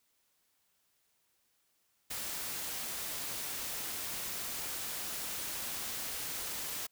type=noise; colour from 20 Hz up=white; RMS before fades=-39 dBFS; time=2.1-6.87 s; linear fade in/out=10 ms; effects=white hiss -75 dBFS RMS until 6.91 s